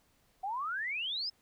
sine exponential sweep, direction up, 740 to 5274 Hz, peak -33 dBFS, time 0.43-1.3 s, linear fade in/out 10 ms, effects pink hiss -70 dBFS RMS until 1.41 s

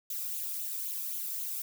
violet noise with flanger, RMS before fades -36 dBFS, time 0.1-1.62 s, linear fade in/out 2 ms, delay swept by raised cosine 0.28 to 0.86 ms, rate 3.8 Hz, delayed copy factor +0.5, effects none

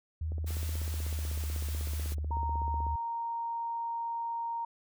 sine tone with pitch glide, 79.3 to 75.37 Hz, D#2 to D2, +33 to +45 cents, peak -31 dBFS, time 0.21-2.96 s, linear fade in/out 5 ms, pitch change -88 cents, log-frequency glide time 0.65-1.49 s
click train, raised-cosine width 2 ms, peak -32 dBFS, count 42, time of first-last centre 0.32-2.867 s, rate 16.1 Hz
white noise, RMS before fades -45 dBFS, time 0.46-2.15 s, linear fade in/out 20 ms
sine tone, 929 Hz, A#5, 6 cents flat, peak -32 dBFS, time 2.31-4.65 s, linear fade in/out 5 ms
effects none

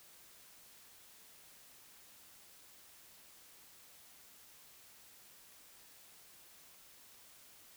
silence, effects white hiss -60 dBFS RMS until 7.76 s

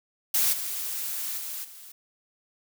blue noise with level steps, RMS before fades -23 / -32 / -35 / -46 dBFS, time 0.34-1.92 s, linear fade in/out 5 ms, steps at 0.52 / 1.37 / 1.63 s, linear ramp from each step 20 ms, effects none

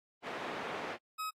pink band-pass noise, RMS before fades -41 dBFS, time 0.22-0.98 s, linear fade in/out 50 ms, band 380 to 2100 Hz, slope 12 dB/octave
40% pulse tone, 1273 Hz, D#6, 39 cents sharp, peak -35 dBFS, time 1.18-1.31 s, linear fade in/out 20 ms
effects AAC 48 kbps

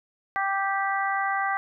harmonic tone, 392 Hz, G4, in tune, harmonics 2 / 3 / 4 / 5, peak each -27 / -29 / -30 / -31 dBFS, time 0.36-1.57 s, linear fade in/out 0 ms, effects none

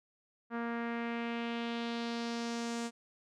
sawtooth tone with low-pass filter sweep, 233.9 Hz, A#3, 6 cents sharp, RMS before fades -37 dBFS, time 0.5-2.91 s, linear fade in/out 50 ms, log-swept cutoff 1500 to 7700 Hz, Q 2, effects none

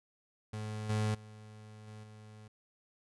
35% pulse tone with level steps, 107.3 Hz, A2, 43 cents flat, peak -36 / -28 / -48 / -45 / -49 dBFS, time 0.53-2.48 s, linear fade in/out 5 ms, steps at 0.89 / 1.14 / 1.87 / 2.03 s, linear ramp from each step 10 ms, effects resampled to 24000 Hz

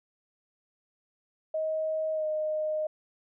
sine tone with pitch glide, 630 to 617.4 Hz, D#5 to D#5, +21 to -14 cents, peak -27 dBFS, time 1.54-2.87 s, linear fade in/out 5 ms, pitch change -35 cents, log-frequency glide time 2.13-2.26 s, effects none

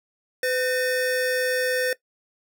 square tone pair together, 506 / 1818.9 Hz, B4 / A#6, +42 / -43 cents, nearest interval octave + minor seventh, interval 2215 cents, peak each -24 / -27 dBFS, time 0.43-1.93 s, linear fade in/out 2 ms, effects noise-tail reverb RT60 0.1 s tail -18 dB re dry

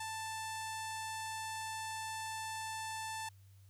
sawtooth tone with low-pass filter, 883 Hz, A5, 6 cents sharp, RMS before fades -42 dBFS, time 0-3.29 s, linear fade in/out 5 ms, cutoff 9500 Hz, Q 2, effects added 97 Hz sine -57 dBFS peak until 3.69 s + white hiss -72 dBFS RMS until 3.69 s

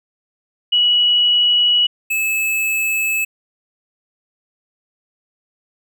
sine / square tone pair in turn, 2928 / 2603 Hz, F#7 / E7, -19 / -22 cents, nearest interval major second, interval 203 cents, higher first, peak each -11 / -17 dBFS, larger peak first, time 0.72-1.87 / 2.1-3.25 s, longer neither, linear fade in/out 10 ms, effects none

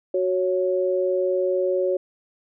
sine tone pair together, 370 / 554.4 Hz, F#4 / C#5, 0 / 0 cents, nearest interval perfect fifth, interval 700 cents, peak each -22 dBFS, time 0.14-1.97 s, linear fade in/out 5 ms, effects none

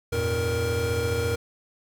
square tone cluster, 86.2 / 100.1 / 115.1 / 468.7 Hz, F2 / G2 / A#2 / A#4, -22 / +37 / -22 / +9 cents, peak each -30 / -36 / -31 / -27 dBFS, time 0.12-1.36 s, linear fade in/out 10 ms, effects none

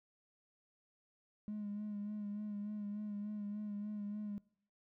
triangle tone with vibrato, 207.7 Hz, G#3, in tune, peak -36 dBFS, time 1.48-4.38 s, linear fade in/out 0 ms, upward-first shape sine, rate 3.4 Hz, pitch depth 33 cents each way, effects noise-tail reverb RT60 0.6 s tail -25 dB re dry + tanh soft clip ceiling -36 dBFS

